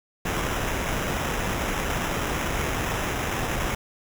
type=noise with sample-and-hold; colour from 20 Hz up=pink; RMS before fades=-27 dBFS; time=0.25-3.75 s; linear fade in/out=5 ms; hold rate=4410 Hz; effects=none